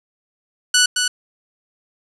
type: tone with echo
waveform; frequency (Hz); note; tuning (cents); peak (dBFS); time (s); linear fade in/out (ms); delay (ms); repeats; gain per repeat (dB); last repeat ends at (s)
10% pulse; 1480; F#6; 0; -3; 0.74-0.86; 5; 220; 1; -5; 1.08
effects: resampled to 22050 Hz + 7-bit